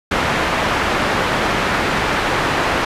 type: low-pass noise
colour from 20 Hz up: white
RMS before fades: -18 dBFS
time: 0.11-2.85 s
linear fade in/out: 5 ms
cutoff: 1700 Hz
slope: 12 dB/octave
effects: resampled to 32000 Hz